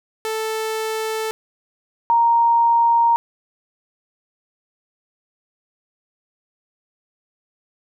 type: tone pair in turn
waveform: sawtooth / sine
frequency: 440 / 932.3 Hz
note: A4 / A#5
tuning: 0 / 0 cents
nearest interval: octave + minor second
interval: 1300 cents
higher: second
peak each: -18 / -12 dBFS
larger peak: second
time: 0.25-1.31 / 2.1-3.16 s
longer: neither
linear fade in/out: 0 ms
effects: none